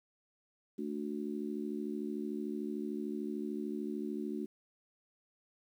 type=harmonic tone; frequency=73.42 Hz; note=D2; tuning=in tune; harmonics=3 / 4 / 5; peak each=-39 / -40 / -41 dBFS; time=0.78-4.46 s; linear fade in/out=10 ms; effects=11-bit